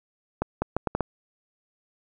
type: accelerating click train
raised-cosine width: 1 ms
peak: -10 dBFS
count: 6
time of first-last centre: 0.42-1.007 s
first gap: 200 ms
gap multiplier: 0.73
effects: none